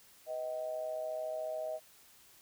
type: tone with amplitude modulation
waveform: sine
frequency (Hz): 630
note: D#5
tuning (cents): +21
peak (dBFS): -32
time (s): 0.26-1.8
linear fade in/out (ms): 50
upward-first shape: sine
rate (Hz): 134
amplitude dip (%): 70
effects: white hiss -61 dBFS RMS until 2.41 s